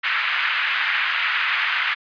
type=band-pass noise; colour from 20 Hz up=pink; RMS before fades=-22 dBFS; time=0.03-1.95 s; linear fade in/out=20 ms; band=1400 to 2800 Hz; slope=24 dB/octave; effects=resampled to 11025 Hz